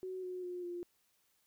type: tone with pitch steps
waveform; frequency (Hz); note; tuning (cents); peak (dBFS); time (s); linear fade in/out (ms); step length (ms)
sine; 372.7 / 365 / 357.5 / 350.2; F#4 / F#4 / F4 / F4; +13 / -24 / +41 / +5; -39; 0.03-0.83; 0; 200
effects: white hiss -75 dBFS RMS until 1.46 s